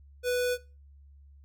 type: tone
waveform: square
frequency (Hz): 493.9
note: B4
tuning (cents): 0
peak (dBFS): -26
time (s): 0.23-0.58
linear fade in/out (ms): 50
effects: noise-tail reverb RT60 0.3 s tail -20 dB re dry + added 70 Hz sine -51 dBFS peak until 1.44 s